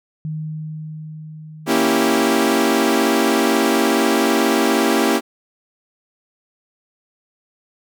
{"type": "tone with exponential decay", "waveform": "sine", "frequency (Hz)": 155.56, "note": "D#3", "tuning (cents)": 0, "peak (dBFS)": -22, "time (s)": [0.25, 4.62], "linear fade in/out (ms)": 0, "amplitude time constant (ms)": 950}
{"type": "chord", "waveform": "sawtooth", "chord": "A# diminished seventh", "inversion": "none", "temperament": "equal", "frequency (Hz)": [233.1, 277.2, 329.6, 392], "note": ["A#3", "C#4", "E4", "G4"], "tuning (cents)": [0, 0, 0, 0], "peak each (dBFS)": -16, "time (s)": [1.66, 5.21], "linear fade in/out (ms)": 50}
{"effects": []}